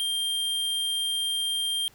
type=tone; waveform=square; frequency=3188 Hz; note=G7; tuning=28 cents sharp; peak=-26 dBFS; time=0-1.88 s; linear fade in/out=0 ms; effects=pink hiss -57 dBFS RMS until 1.94 s